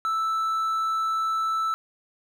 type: tone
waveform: triangle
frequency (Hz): 1318.5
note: E6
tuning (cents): 0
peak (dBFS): -21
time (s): 0.05-1.74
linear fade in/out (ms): 0
effects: none